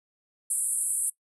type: band-pass noise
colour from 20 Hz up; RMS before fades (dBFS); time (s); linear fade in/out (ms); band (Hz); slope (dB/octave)
pink; -28; 0.5-1.1; 5; 8300 to 11000; 96
effects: noise-tail reverb RT60 0.1 s tail -20 dB re dry